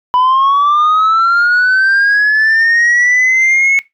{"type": "linear sweep", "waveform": "sine", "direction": "up", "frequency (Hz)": [987.8, 2202], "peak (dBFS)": -5, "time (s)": [0.14, 3.79], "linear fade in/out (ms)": 0, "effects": ["noise-tail reverb RT60 0.2 s tail -22 dB re dry", "tanh soft clip ceiling -6 dBFS"]}